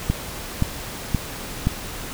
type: click train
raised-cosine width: 5 ms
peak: -6 dBFS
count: 4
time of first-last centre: 0.1-1.671 s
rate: 1.91 Hz
effects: pink hiss -33 dBFS RMS until 2.13 s